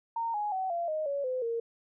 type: tone with pitch steps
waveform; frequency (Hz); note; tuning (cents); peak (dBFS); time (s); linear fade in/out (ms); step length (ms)
sine; 920 / 834 / 756 / 685.3 / 621.2 / 563.1 / 510.4 / 462.7; A#5 / G#5 / F#5 / F5 / D#5 / C#5 / C5 / A#4; -23 / +7 / +37 / -33 / -3 / +27 / -43 / -13; -29; 0.16-1.6; 5; 180
effects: none